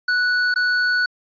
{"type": "tone with dropouts", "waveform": "square", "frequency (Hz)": 1478, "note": "F#6", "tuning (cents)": -2, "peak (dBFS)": -17, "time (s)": [0.08, 1.06], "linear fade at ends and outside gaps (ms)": 5, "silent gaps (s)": [0.541, 0.559], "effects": ["resampled to 11025 Hz"]}